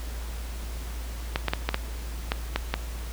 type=clicks; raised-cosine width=0.3 ms; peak=-8 dBFS; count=8; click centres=1.359 / 1.483 / 1.535 / 1.69 / 1.744 / 2.319 / 2.56 / 2.74 s; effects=added 57 Hz sine -32 dBFS peak until 3.12 s + pink hiss -43 dBFS RMS until 3.12 s